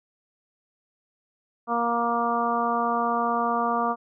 harmonic tone, 235.2 Hz, A#3, 16 cents sharp, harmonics 1 / 2 / 3 / 4 / 5 / 6, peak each -30 / -31 / -27 / -29 / -26 / -38 dBFS, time 1.67-3.96 s, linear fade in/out 50 ms, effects none

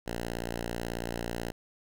5% pulse tone, 58.27 Hz, A#1, in tune, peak -22 dBFS, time 0.06-1.52 s, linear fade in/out 10 ms, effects none

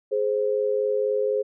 sine tone pair together, 419.2 / 523.3 Hz, G#4 / C5, +16 / 0 cents, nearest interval major third, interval 384 cents, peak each -23 / -24 dBFS, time 0.11-1.43 s, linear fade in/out 20 ms, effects none

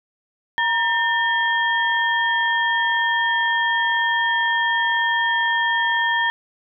sine tone cluster, 942 / 1801 / 3240 Hz, A#5 / A6 / G#7, +18 / +40 / -43 cents, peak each -22 / -19 / -27 dBFS, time 0.58-6.3 s, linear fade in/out 0 ms, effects none

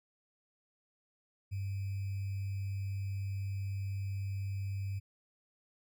sine tone with sample-and-hold, 98 Hz, G2, in tune, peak -34 dBFS, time 1.51-5 s, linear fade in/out 20 ms, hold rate 2450 Hz, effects none

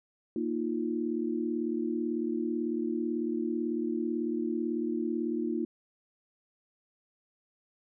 sine chord, Bb suspended fourth, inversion none, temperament equal, 233.1 / 311.1 / 349.2 Hz, Bb3 / Eb4 / F4, 0 / 0 / 0 cents, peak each -33 dBFS, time 0.36-5.65 s, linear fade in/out 2 ms, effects none

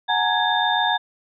sine tone cluster, 737 / 837 / 924 / 1667 / 3618 Hz, F#5 / G#5 / A#5 / G#6 / A7, -7 / +13 / -16 / +6 / +48 cents, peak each -24 dBFS, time 0.08-0.98 s, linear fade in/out 20 ms, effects none

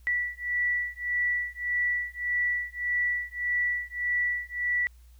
sine beating tone pair, 1955 / 1956.7 Hz, B6 / B6, -18 / -17 cents, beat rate 1.7 Hz, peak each -29 / -29 dBFS, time 0.07-4.87 s, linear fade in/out 0 ms, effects added 60 Hz sine -50 dBFS peak until 5.19 s + white hiss -66 dBFS RMS until 5.19 s

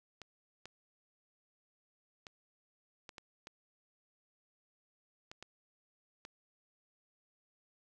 clicks, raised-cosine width 0.2 ms, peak -30 dBFS, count 9, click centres 0.217 / 0.656 / 2.268 / 3.092 / 3.182 / 3.471 / 5.315 / 5.426 / 6.251 s, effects none

